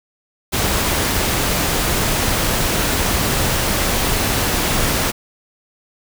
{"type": "noise", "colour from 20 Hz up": "pink", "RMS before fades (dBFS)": -18, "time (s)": [0.52, 5.12], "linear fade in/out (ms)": 20, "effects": []}